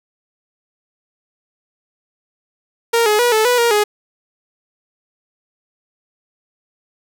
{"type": "tone with pitch steps", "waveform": "sawtooth", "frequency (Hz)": [464.8, 422.3, 483.9, 435.9, 491.3, 470.4, 417.9], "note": ["A#4", "G#4", "B4", "A4", "B4", "A#4", "G#4"], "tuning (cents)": [-5, 29, -35, -16, -9, 16, 11], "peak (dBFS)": -8, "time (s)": [2.93, 3.84], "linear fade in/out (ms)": 10, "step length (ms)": 130, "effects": []}